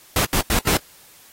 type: noise bursts at uneven times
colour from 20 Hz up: pink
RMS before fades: -19 dBFS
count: 4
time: 0.16-0.25 / 0.33-0.41 / 0.5-0.59 / 0.67-0.77 s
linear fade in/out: 2 ms
effects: white hiss -49 dBFS RMS until 1.32 s + AAC 48 kbps